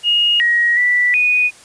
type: tone with pitch steps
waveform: sine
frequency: 2864 / 1895 / 1965 / 2476 Hz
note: F7 / A#6 / B6 / D#7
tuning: +43 / +28 / -9 / -9 cents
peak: -11 dBFS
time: 0.03-1.51 s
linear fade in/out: 50 ms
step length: 370 ms
effects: white hiss -43 dBFS RMS until 1.64 s + resampled to 22050 Hz